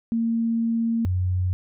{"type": "tone pair in turn", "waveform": "sine", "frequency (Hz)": [229.2, 91.41], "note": ["A#3", "F#2"], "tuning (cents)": [-29, -20], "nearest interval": "octave + major third", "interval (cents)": 1591, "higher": "first", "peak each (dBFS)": -20, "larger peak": "neither", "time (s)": [[0.12, 1.05], [1.05, 1.53]], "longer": "first", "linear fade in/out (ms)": 0, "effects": []}